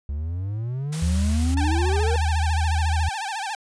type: exponential sweep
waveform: triangle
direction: up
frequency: 69 to 483.4 Hz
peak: -23 dBFS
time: 0.09-2.16 s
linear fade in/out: 0 ms
type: noise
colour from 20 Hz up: white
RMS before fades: -35 dBFS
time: 0.92-1.55 s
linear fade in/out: 10 ms
type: tone with pitch glide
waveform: sine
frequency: 77.78 to 79.19 Hz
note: D#2 to D#2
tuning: 0 to +31 cents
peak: -19 dBFS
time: 1.02-3.09 s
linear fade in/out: 5 ms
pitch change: +31 cents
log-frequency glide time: 2.2-2.63 s
type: tone with vibrato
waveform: sawtooth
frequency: 834 Hz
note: G#5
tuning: 7 cents sharp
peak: -23 dBFS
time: 1.57-3.55 s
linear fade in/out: 2 ms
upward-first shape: sine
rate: 14 Hz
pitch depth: 150 cents each way
effects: resampled to 22050 Hz